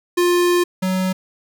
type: tone pair in turn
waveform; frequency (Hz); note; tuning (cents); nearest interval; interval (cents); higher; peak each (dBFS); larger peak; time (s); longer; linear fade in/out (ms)
square; 352.3 / 186.62; F4 / F#3; +15 / +15; major seventh; 1100; first; -14 / -18; first; 0.17-0.64 / 0.82-1.13; first; 10
effects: 9-bit